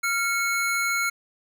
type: tone pair together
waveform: square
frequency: 1386 / 2200 Hz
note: F6 / C#7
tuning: -14 / -14 cents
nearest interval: minor sixth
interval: 800 cents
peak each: -26 dBFS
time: 0.03-1.1 s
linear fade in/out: 10 ms
effects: none